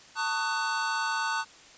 square chord, D# half-diminished seventh, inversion second, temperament just, 896 / 1120.1 / 1244.5 / 1493.4 Hz, A5 / C#6 / D#6 / F#6, +31 / +18 / 0 / +16 cents, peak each -32 / -37 / -36 / -32 dBFS, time 0.15-1.45 s, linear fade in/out 50 ms, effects white hiss -52 dBFS RMS until 1.77 s + resampled to 16000 Hz

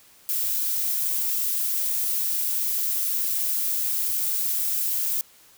violet noise, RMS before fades -25 dBFS, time 0.29-5.21 s, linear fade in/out 0 ms, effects white hiss -54 dBFS RMS until 5.57 s

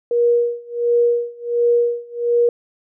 sine tone with tremolo, 475.9 Hz, A#4, 36 cents sharp, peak -11 dBFS, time 0.11-2.49 s, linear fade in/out 2 ms, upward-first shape sine, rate 1.4 Hz, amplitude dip 95%, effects none

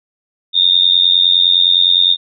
sine tone with amplitude modulation, 3652 Hz, A#7, 36 cents flat, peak -4 dBFS, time 0.53-2.17 s, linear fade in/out 50 ms, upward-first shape sine, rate 89.8 Hz, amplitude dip 95%, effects none

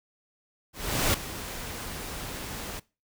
pink noise with ADSR envelope, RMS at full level -23 dBFS, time 0.73-2.8 s, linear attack 410 ms, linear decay 4 ms, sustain -14 dB, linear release 12 ms, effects noise-tail reverb RT60 0.3 s tail -22 dB re dry

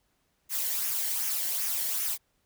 blue noise with flanger, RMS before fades -30 dBFS, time 0.49-2.18 s, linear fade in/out 50 ms, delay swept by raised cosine 0.23 to 0.83 ms, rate 2.6 Hz, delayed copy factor -0.5, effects pink hiss -73 dBFS RMS until 2.45 s

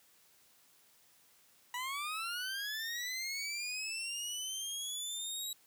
20% pulse linear sweep, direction up, 965 to 3867 Hz, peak -32 dBFS, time 1.74-5.53 s, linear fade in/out 2 ms, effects white hiss -66 dBFS RMS until 5.66 s + high-pass 80 Hz 12 dB/octave

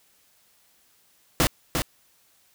pink noise with echo, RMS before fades -20 dBFS, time 1.4-1.47 s, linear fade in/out 0 ms, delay 350 ms, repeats 1, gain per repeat -5 dB, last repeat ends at 1.82 s, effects white hiss -62 dBFS RMS until 2.54 s

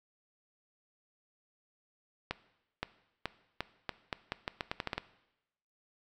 accelerating click train, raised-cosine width 0.3 ms, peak -17 dBFS, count 14, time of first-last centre 2.31-4.98 s, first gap 520 ms, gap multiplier 0.82, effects noise-tail reverb RT60 0.9 s tail -17 dB re dry

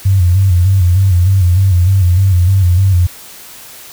sine tone with vibrato, 92.5 Hz, F#2, in tune, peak -6 dBFS, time 0.05-3.07 s, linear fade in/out 10 ms, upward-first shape square, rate 3.3 Hz, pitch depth 79 cents each way, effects white hiss -34 dBFS RMS until 3.92 s

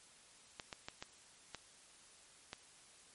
clicks, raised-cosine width 0.2 ms, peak -26 dBFS, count 6, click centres 0.598 / 0.728 / 0.885 / 1.025 / 1.547 / 2.531 s, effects white hiss -62 dBFS RMS until 3.14 s + MP3 48 kbps

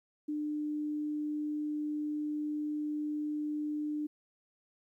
sine tone, 299.7 Hz, D4, 35 cents sharp, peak -32 dBFS, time 0.28-4.07 s, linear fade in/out 10 ms, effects 12-bit

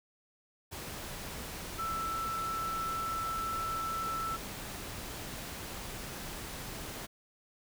sine tone in noise, 1326 Hz, E6, 10 cents sharp, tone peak -33 dBFS, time 1.78-4.37 s, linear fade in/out 20 ms, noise pink, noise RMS -42 dBFS, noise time 0.71-7.07 s, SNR +6 dB, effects none

